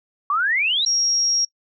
sine exponential sweep, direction up, 1114 to 4042 Hz, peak -17 dBFS, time 0.3-0.85 s, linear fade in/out 2 ms
sine tone, 5600 Hz, F8, 4 cents sharp, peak -17 dBFS, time 0.86-1.45 s, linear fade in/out 5 ms
effects noise-tail reverb RT60 0.1 s tail -24 dB re dry

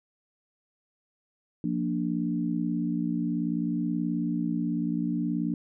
sine chord, Bb major, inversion second, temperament equal, 174.61 / 233.1 / 293.7 Hz, F3 / Bb3 / D4, 0 / 0 / 0 cents, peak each -30 dBFS, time 1.64-5.54 s, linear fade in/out 2 ms, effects none

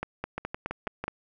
two click trains, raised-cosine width 0.5 ms, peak -17 / -16 dBFS, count 5 / 6, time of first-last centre 0.38-1.04 / 0.03-1.08 s, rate 6.06 / 4.76 Hz, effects none

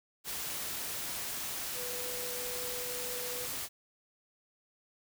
sine tone in noise, 493.9 Hz, B4, in tune, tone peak -42 dBFS, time 1.74-3.48 s, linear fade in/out 50 ms, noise white, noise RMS -38 dBFS, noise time 0.24-3.69 s, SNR -7 dB, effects none

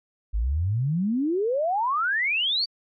sine exponential sweep, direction up, 49 to 4699 Hz, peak -21 dBFS, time 0.33-2.66 s, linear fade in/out 20 ms, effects MP3 32 kbps

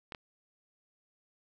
clicks, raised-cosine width 0.3 ms, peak -25 dBFS, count 2, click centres 0.122 / 0.148 s, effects none

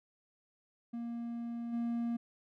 triangle tone with level steps, 234.7 Hz, A#3, 12 cents sharp, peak -35 / -30 dBFS, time 0.93-2.17 s, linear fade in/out 10 ms, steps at 1.72 s, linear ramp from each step 20 ms, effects none

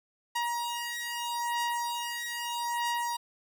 sawtooth beating tone pair, 949 / 949.79 Hz, A#5 / A#5, +31 / +32 cents, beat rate 0.79 Hz, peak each -30 dBFS, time 0.35-3.17 s, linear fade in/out 10 ms, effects none

